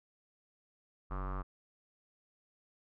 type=tone with low-pass filter; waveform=square; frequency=47.15 Hz; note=F#1; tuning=33 cents sharp; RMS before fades=-38 dBFS; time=1.1-1.43 s; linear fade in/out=20 ms; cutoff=1200 Hz; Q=6.7; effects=none